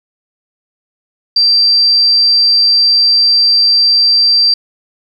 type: tone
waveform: sine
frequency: 4699 Hz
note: D8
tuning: in tune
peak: -6 dBFS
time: 1.36-4.54 s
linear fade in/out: 5 ms
effects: 7-bit